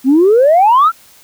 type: exponential sweep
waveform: sine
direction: up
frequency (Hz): 250 to 1396.9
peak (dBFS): -4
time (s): 0.04-0.92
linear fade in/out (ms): 50
effects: tanh soft clip ceiling -2 dBFS + white hiss -44 dBFS RMS until 1.23 s